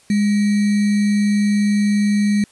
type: tone with sample-and-hold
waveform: sine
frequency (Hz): 205.8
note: G#3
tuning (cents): -16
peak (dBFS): -13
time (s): 0.1-2.44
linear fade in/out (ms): 2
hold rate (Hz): 2100
effects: white hiss -52 dBFS RMS until 2.51 s + resampled to 24000 Hz